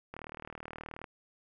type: click train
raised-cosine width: 0.5 ms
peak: -27 dBFS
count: 36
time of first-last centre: 0.14-1.042 s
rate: 38.8 Hz
effects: none